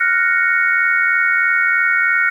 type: chord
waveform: sine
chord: Gb major seventh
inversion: third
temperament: equal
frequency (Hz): 1396.9 / 1480 / 1864.7 / 2217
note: F6 / Gb6 / Bb6 / Db7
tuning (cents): 0 / 0 / 0 / 0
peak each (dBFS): -18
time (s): 0-2.3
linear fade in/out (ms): 10
effects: 8-bit